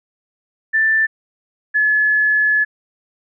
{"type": "tone pair in turn", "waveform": "sine", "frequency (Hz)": [1769, 1711.7], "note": ["A6", "A6"], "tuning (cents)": [9, -48], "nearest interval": "minor second", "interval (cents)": 57, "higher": "first", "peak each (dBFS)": -12, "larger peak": "neither", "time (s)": [[0.73, 1.07], [1.74, 2.65]], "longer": "second", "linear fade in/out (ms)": 20, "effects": []}